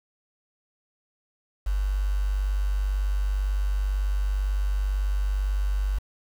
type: tone with quantisation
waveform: sine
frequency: 49 Hz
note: G1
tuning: in tune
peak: -22 dBFS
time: 1.66-5.99 s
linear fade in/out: 10 ms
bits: 7
effects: none